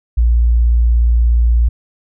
sine tone, 58.4 Hz, A#1, 4 cents sharp, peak -8 dBFS, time 0.17-1.69 s, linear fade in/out 10 ms, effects none

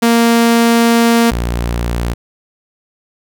sawtooth tone pair in turn, 232.6 / 58.86 Hz, A#3 / A#1, -4 / +17 cents, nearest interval 2 octaves, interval 2379 cents, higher first, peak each -4 / -11 dBFS, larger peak first, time 0.02-1.31 / 1.31-2.14 s, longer first, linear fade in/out 10 ms, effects none

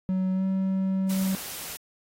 triangle tone with pitch glide, 187.2 to 190.69 Hz, F#3 to G3, +20 to -48 cents, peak -21 dBFS, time 0.09-1.35 s, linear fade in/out 0 ms, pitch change +32 cents, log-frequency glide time 0.33-0.44 s
white noise, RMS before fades -37 dBFS, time 1.09-1.77 s, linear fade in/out 10 ms
effects AAC 48 kbps

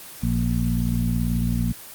harmonic tone with a mistuned harmonic, 58.27 Hz, A#1, in tune, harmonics 1 / 2 / 3 / 4, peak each -25 / -25 / -25 / -25 dBFS, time 0.22-1.73 s, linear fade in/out 20 ms, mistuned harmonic 1, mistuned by -91 cents, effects white hiss -40 dBFS RMS until 1.94 s + Opus 24 kbps

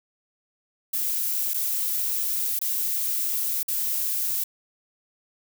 violet noise with dropouts, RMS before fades -26 dBFS, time 0.93-4.44 s, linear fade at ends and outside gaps 5 ms, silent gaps 1.536-1.542 / 2.591-2.614 / 3.631-3.681 s, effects none

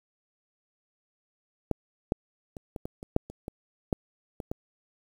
clicks, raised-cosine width 2 ms, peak -12 / -11 / -27 / -22 / -21 / -26 / -8 / -28 / -22 / -11 / -22 / -18 dBFS, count 12, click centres 1.713 / 2.121 / 2.568 / 2.762 / 2.855 / 3.029 / 3.164 / 3.3 / 3.481 / 3.928 / 4.402 / 4.515 s, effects 8-bit

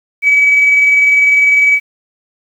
sine tone with tremolo, 2282 Hz, C#7, 50 cents sharp, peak -4 dBFS, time 0.22-1.8 s, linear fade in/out 50 ms, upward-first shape square, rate 20 Hz, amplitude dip 25%, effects tanh soft clip ceiling -1 dBFS + 7-bit

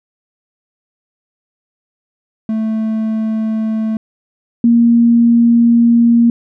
triangle / sine tone pair in turn, 220 / 234.4 Hz, A3 / A#3, 0 / +10 cents, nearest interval minor second, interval 110 cents, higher second, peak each -12 / -6 dBFS, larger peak second, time 2.49-3.97 / 4.64-6.3 s, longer second, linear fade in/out 2 ms, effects none

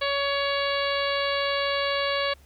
harmonic tone, 561 Hz, C#5, 21 cents sharp, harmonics 1 / 2 / 3 / 4 / 5 / 6 / 7 / 8, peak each -27 / -30 / -32 / -33 / -34 / -35 / -35 / -36 dBFS, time 0.01-2.34 s, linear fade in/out 10 ms, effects added 70 Hz sine -51 dBFS peak until 2.45 s + pink hiss -59 dBFS RMS until 2.45 s

